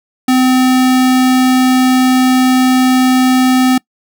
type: tone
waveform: square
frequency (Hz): 256.5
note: C4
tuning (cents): -34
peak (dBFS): -8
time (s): 0.28-3.78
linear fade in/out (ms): 5
effects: noise-tail reverb RT60 0.1 s tail -25 dB re dry